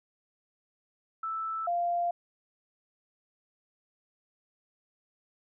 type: tone pair in turn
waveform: sine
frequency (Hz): 1318.5 / 695.2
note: E6 / F5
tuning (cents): 0 / -8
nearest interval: major seventh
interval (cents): 1108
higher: first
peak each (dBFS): -31 / -26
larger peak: second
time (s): 1.23-1.67 / 1.67-2.11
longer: neither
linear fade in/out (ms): 5
effects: none